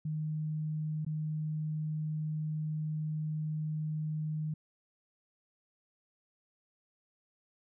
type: tone with dropouts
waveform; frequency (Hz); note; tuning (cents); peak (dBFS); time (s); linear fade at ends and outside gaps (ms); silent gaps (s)
sine; 154.4; D#3; -13; -32; 0.05-4.54; 5; 1.049-1.064
effects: none